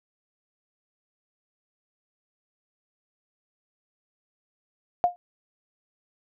sine tone with exponential decay, 708 Hz, F5, 23 cents sharp, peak -13 dBFS, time 5.04-5.16 s, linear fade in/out 0 ms, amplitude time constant 26 ms, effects none

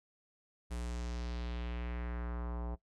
square tone with low-pass filter sweep, 59.6 Hz, A#1, 39 cents sharp, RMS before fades -39 dBFS, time 0.7-2.76 s, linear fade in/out 20 ms, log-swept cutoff 10000 to 810 Hz, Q 1.8, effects noise-tail reverb RT60 0.1 s tail -19 dB re dry

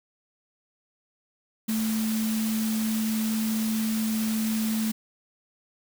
sine tone in noise, 220 Hz, A3, in tune, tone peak -24 dBFS, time 1.68-4.92 s, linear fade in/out 10 ms, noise white, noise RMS -35 dBFS, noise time 1.68-4.92 s, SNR +8 dB, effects none

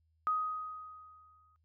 sine tone with exponential decay, 1253 Hz, D#6, 12 cents sharp, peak -27 dBFS, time 0.27-1.56 s, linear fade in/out 0 ms, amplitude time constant 280 ms, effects noise-tail reverb RT60 0.1 s tail -25 dB re dry + added 80 Hz sine -70 dBFS peak until 1.64 s

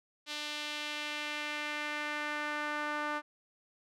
sawtooth tone with band-pass filter sweep, 297.9 Hz, D4, 25 cents sharp, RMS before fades -37 dBFS, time 0.26-3.22 s, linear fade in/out 50 ms, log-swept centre 3700 to 1300 Hz, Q 1.6, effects none

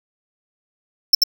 square tone with echo, 5340 Hz, E8, 22 cents sharp, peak -7 dBFS, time 1.13-1.15 s, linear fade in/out 5 ms, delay 87 ms, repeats 1, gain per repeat -3 dB, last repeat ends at 1.237 s, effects none

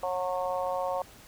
harmonic tone, 182.4 Hz, F#3, 24 cents flat, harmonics 3 / 4 / 5 / 6, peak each -31 / -33 / -35 / -37 dBFS, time 0.03-1.02 s, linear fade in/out 2 ms, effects pink hiss -52 dBFS RMS until 1.27 s

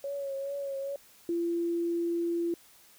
sine tone with vibrato, 554.4 Hz, C#5, in tune, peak -32 dBFS, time 0.04-0.96 s, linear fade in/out 2 ms, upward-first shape triangle, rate 2.4 Hz, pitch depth 39 cents each way
sine tone, 340.5 Hz, F4, 44 cents flat, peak -27 dBFS, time 1.29-2.54 s, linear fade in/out 2 ms
effects white hiss -58 dBFS RMS until 2.98 s

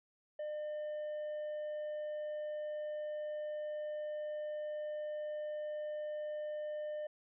triangle tone, 603 Hz, D5, 46 cents sharp, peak -36 dBFS, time 0.39-7.07 s, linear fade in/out 5 ms, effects resampled to 8000 Hz

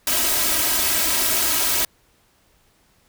white noise with comb filter, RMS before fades -20 dBFS, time 0.07-1.85 s, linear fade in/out 2 ms, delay 3.1 ms, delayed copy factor +1, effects pink hiss -60 dBFS RMS until 3.08 s

